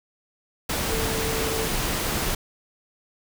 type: tone in noise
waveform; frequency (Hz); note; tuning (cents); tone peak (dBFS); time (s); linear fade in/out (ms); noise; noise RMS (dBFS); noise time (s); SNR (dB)
sine; 445.9; A4; +23; -29; 0.9-1.68; 5; pink; -26; 0.69-2.35; -6
effects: none